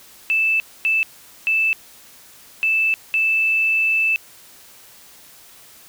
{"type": "tone bursts at uneven times", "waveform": "sine", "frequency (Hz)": 2637, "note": "E7", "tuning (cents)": 0, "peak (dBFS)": -15, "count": 5, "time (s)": [[0.3, 0.6], [0.85, 1.03], [1.47, 1.73], [2.63, 2.94], [3.14, 4.16]], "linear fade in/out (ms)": 0, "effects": ["white hiss -46 dBFS RMS until 5.88 s"]}